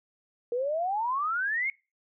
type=exponential sweep; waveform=sine; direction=up; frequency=466.2 to 2217 Hz; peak=-26 dBFS; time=0.52-1.7 s; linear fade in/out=2 ms; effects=noise-tail reverb RT60 0.3 s tail -24 dB re dry